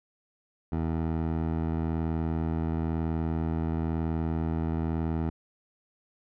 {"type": "tone with low-pass filter", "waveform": "15% pulse", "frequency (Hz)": 81, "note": "E2", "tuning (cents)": -30, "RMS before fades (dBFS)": -29, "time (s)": [0.72, 5.3], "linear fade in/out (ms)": 5, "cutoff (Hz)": 1100, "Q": 0.53, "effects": []}